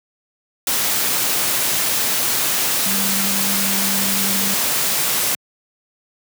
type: tone in noise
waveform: sine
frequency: 196.4 Hz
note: G3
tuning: 4 cents sharp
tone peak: -25 dBFS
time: 2.86-4.54 s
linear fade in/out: 2 ms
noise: white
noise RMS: -19 dBFS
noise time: 0.67-5.35 s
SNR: -9 dB
effects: high-pass 100 Hz 12 dB/octave